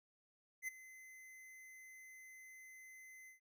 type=tone with ADSR envelope; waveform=square; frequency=2049 Hz; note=C7; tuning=37 cents flat; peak=-39 dBFS; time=0.62-3.4 s; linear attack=59 ms; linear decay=13 ms; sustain=-17 dB; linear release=120 ms; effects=none